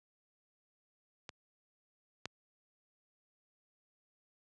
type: clicks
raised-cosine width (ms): 0.2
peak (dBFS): -26 / -21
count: 2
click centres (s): 1.292 / 2.256
effects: high-pass 80 Hz 12 dB/octave + resampled to 22050 Hz